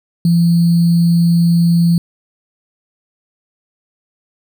sine tone with sample-and-hold, 170 Hz, F3, 46 cents flat, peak -8 dBFS, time 0.25-1.98 s, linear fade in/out 2 ms, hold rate 4410 Hz, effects none

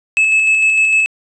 triangle tone with tremolo, 2600 Hz, E7, 24 cents flat, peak -7 dBFS, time 0.17-1.06 s, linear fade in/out 0 ms, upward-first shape square, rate 6.6 Hz, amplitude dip 25%, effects resampled to 22050 Hz

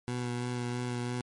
20% pulse tone with vibrato, 122.4 Hz, B2, 15 cents flat, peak -27 dBFS, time 0.08-1.21 s, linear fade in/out 0 ms, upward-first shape sine, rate 3 Hz, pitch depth 16 cents each way, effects MP3 48 kbps

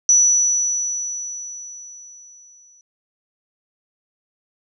sine tone with exponential decay, 5920 Hz, F#8, in tune, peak -9 dBFS, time 0.09-2.81 s, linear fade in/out 1 ms, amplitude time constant 590 ms, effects none

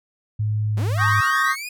sine tone with pitch glide, 106.6 to 104.71 Hz, G#2 to G#2, +46 to +15 cents, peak -19 dBFS, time 0.39-1.21 s, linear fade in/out 10 ms, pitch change -31 cents, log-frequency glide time 0.72-0.81 s
sawtooth linear sweep, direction up, 161.5 to 2518 Hz, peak -26 dBFS, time 0.77-1.69 s, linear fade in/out 5 ms
triangle chord, Eb dominant seventh, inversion third, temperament equal, 1108.7 / 1244.5 / 1568 / 1864.7 Hz, Db6 / Eb6 / G6 / Bb6, 0 / 0 / 0 / 0 cents, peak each -21 dBFS, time 0.97-1.56 s, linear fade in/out 50 ms
effects none

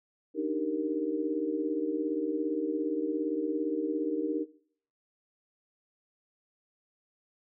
sine chord, Eb major seventh, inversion third, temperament equal, 293.7 / 311.1 / 392 / 466.2 Hz, D4 / Eb4 / G4 / Bb4, 0 / 0 / 0 / 0 cents, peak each -35 / -32 / -36 / -34 dBFS, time 0.34-4.46 s, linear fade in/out 50 ms, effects noise-tail reverb RT60 0.6 s tail -21 dB re dry

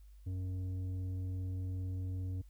triangle tone with tanh clipping, 92.5 Hz, F#2, in tune, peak -37 dBFS, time 0.26-2.42 s, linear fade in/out 10 ms, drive 12 dB, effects added 50 Hz sine -53 dBFS peak until 2.49 s + white hiss -75 dBFS RMS until 2.49 s

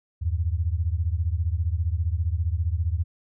sine beating tone pair, 78.5 / 93.5 Hz, D#2 / F#2, +16 / +19 cents, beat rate 15 Hz, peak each -24 / -26 dBFS, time 0.21-3.04 s, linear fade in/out 20 ms, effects none

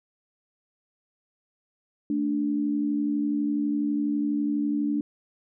sine tone pair together, 220 / 292.1 Hz, A3 / D4, 0 / -9 cents, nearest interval perfect fourth, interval 491 cents, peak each -29 / -24 dBFS, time 2.1-5.01 s, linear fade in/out 2 ms, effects none

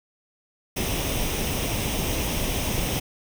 pink noise with comb filter, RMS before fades -26 dBFS, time 0.76-3 s, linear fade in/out 10 ms, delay 0.34 ms, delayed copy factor +0.55, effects none

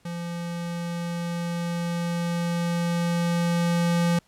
square tone with level ramp, 171.5 Hz, F3, 31 cents flat, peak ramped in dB -31 to -20 dBFS, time 0.05-4.19 s, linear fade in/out 5 ms, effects pink hiss -62 dBFS RMS until 4.27 s + low-pass 11000 Hz 12 dB/octave

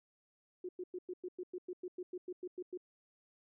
sine tone bursts, 362.1 Hz, F#4, 37 cents flat, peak -39 dBFS, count 15, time 0.64-2.775 s, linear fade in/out 5 ms, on 49 ms, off 100 ms, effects none

